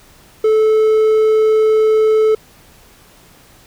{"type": "tone", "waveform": "triangle", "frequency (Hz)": 435.5, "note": "A4", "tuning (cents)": -18, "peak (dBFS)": -7, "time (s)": [0.44, 2.35], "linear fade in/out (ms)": 5, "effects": ["pink hiss -46 dBFS RMS until 3.66 s"]}